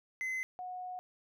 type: tone pair in turn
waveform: triangle / sine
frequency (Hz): 2047 / 730.9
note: C7 / F#5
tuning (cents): -38 / -21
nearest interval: octave + tritone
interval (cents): 1783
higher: first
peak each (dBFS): -32 / -39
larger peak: first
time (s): 0.21-0.43 / 0.59-0.99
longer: second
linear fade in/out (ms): 0
effects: none